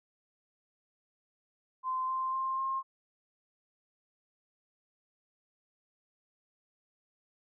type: tone with pitch steps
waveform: sine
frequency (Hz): 1035 / 1045.2 / 1055.5 / 1065.9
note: C6 / C6 / C6 / C6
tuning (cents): -19 / -2 / +15 / +32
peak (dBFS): -30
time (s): 1.83-2.83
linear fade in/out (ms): 50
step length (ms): 250
effects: none